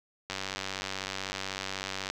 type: click train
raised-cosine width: 0.2 ms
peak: -16 dBFS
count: 174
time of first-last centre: 0.3-2.1 s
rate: 96.1 Hz
effects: none